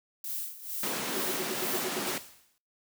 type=noise with tremolo; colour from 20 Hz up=violet; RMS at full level=-34 dBFS; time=0.24-1.84 s; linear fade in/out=2 ms; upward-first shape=sine; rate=2.2 Hz; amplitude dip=80%
type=high-pass noise; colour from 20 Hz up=pink; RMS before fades=-34 dBFS; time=0.83-2.18 s; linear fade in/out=2 ms; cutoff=190 Hz; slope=24 dB/octave
type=tone bursts; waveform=sine; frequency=370 Hz; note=F#4; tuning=in tune; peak=-31 dBFS; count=9; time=1.16-2.116 s; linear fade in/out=10 ms; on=44 ms; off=70 ms
type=noise with exponential decay; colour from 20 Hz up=white; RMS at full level=-35 dBFS; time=2.07-2.58 s; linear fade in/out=0 ms; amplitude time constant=110 ms
effects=noise-tail reverb RT60 0.4 s tail -24 dB re dry